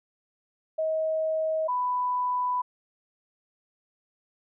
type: tone pair in turn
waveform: sine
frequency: 634 / 993.4 Hz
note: D#5 / B5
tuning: +32 / +10 cents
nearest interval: minor sixth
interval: 778 cents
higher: second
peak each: -24 dBFS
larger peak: neither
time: 0.78-1.68 / 1.68-2.62 s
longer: second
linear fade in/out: 10 ms
effects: none